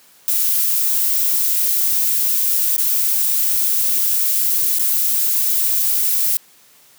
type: noise with dropouts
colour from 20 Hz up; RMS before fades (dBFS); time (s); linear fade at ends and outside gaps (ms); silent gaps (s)
violet; -17; 0.28-6.37; 0; 2.764-2.781 / 4.786-4.795
effects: white hiss -50 dBFS RMS until 6.98 s + high-pass 100 Hz 12 dB/octave